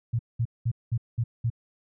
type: tone bursts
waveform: sine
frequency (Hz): 116.54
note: A#2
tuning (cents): 0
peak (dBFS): -22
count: 6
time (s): 0.13-1.502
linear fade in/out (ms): 10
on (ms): 62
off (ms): 200
effects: none